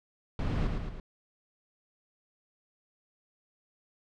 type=noise with echo; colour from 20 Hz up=brown; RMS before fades=-30 dBFS; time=0.39-0.67 s; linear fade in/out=2 ms; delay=110 ms; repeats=3; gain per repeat=-4 dB; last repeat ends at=1 s; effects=low-pass 4000 Hz 12 dB/octave